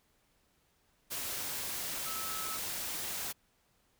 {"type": "tone in noise", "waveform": "sine", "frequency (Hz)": 1300, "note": "E6", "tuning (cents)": -24, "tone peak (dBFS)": -42, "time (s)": [2.05, 2.58], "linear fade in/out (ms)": 20, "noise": "white", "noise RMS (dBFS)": -38, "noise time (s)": [1.1, 3.33], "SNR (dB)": -7, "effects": ["pink hiss -72 dBFS RMS until 3.99 s"]}